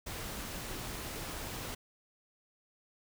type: noise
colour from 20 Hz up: pink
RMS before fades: -41 dBFS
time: 0.06-1.75 s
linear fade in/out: 10 ms
effects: none